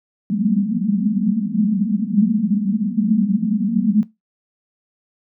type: band-pass noise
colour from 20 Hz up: pink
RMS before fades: -18 dBFS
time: 0.3-4.03 s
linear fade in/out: 0 ms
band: 190 to 230 Hz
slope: 96 dB/octave
effects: noise-tail reverb RT60 0.2 s tail -20 dB re dry